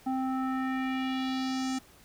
square tone with low-pass filter sweep, 261.6 Hz, C4, in tune, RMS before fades -31 dBFS, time 0.06-1.79 s, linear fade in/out 10 ms, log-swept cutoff 830 to 7300 Hz, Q 2.2, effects pink hiss -57 dBFS RMS until 2.04 s

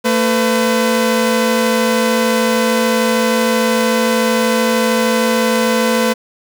sawtooth tone pair together, 225.4 / 504 Hz, A3 / B4, +42 / +35 cents, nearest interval octave + major second, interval 1393 cents, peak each -11 dBFS, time 0.04-6.14 s, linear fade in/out 20 ms, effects none

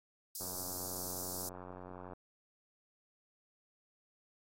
white high-pass noise, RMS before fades -42 dBFS, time 0.35-1.49 s, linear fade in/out 2 ms, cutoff 4600 Hz, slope 48 dB/octave
click train, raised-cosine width 1 ms, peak -34 dBFS, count 158, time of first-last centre 0.41-2.133 s, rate 91.1 Hz
effects AAC 48 kbps

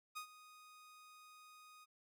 sawtooth tone with ADSR envelope, 1243 Hz, D#6, 2 cents flat, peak -39 dBFS, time 0.15-1.86 s, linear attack 21 ms, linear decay 91 ms, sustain -16 dB, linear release 29 ms, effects none

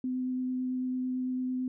sine tone with vibrato, 254.8 Hz, C4, 46 cents flat, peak -29 dBFS, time 0.04-1.68 s, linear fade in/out 2 ms, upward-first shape sine, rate 9 Hz, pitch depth 8 cents each way, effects none

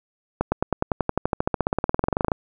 accelerating click train, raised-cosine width 1 ms, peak -6 dBFS, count 30, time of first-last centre 0.41-2.318 s, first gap 110 ms, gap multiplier 0.96, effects none

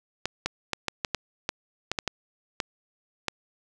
clicks, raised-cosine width 0.2 ms, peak -9 dBFS, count 12, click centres 0.256 / 0.46 / 0.733 / 0.883 / 1.048 / 1.147 / 1.491 / 1.916 / 1.988 / 2.077 / 2.602 / 3.283 s, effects none

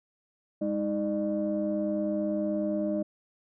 sine tone cluster, 204.7 / 314.1 / 602 Hz, G#3 / D#4 / D5, -25 / +16 / +43 cents, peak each -30 dBFS, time 0.61-3.03 s, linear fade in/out 10 ms, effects tanh soft clip ceiling -19 dBFS

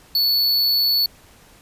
square tone, 4435 Hz, C#8, in tune, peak -16 dBFS, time 0.15-1.06 s, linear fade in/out 2 ms, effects pink hiss -50 dBFS RMS until 1.61 s + resampled to 32000 Hz

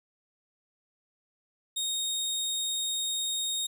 25% pulse tone, 3718 Hz, A#7, 5 cents flat, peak -25 dBFS, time 1.76-3.67 s, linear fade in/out 10 ms, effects none

